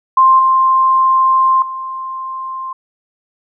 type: tone with level steps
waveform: sine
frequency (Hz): 1051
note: C6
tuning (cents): +7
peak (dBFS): -5 / -8 / -21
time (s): 0.17-2.73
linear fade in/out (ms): 5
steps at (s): 0.39 / 1.62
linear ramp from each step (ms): 2
effects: none